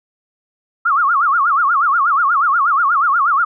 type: tone with vibrato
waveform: sine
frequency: 1244.5 Hz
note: D#6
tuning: in tune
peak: -11 dBFS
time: 0.85-3.45 s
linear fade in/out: 10 ms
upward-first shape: sine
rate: 8.3 Hz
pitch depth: 240 cents each way
effects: none